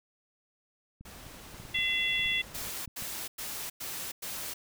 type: clicks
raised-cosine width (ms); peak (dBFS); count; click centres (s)
5; -35; 12; 1.01 / 1.267 / 1.544 / 1.6 / 1.652 / 1.788 / 2.194 / 2.26 / 2.616 / 2.672 / 2.877 / 3.023
type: noise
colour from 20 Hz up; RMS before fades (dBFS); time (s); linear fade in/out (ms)
pink; -48; 1.05-2.7; 5
type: harmonic tone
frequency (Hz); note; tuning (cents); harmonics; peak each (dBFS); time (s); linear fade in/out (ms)
680; F5; -46; 3 / 4 / 5; -31 / -31 / -31; 1.74-2.42; 10
type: noise bursts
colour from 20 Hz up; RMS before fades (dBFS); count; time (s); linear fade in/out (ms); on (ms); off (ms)
white; -38; 5; 2.54-4.54; 10; 320; 100
effects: none